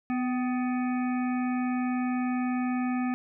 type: harmonic tone with a mistuned harmonic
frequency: 249.6 Hz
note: B3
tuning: 19 cents sharp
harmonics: 1 / 3 / 5 / 7 / 9 / 10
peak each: -26 / -36 / -40 / -43 / -45 / -46 dBFS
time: 0.1-3.14 s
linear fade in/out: 0 ms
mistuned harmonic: 3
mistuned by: +37 cents
effects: none